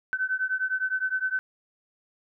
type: beating tone pair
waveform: sine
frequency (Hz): 1517 / 1526.8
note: F#6 / G6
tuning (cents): +43 / -46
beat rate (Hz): 9.8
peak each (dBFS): -28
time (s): 0.13-1.39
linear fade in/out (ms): 0
effects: none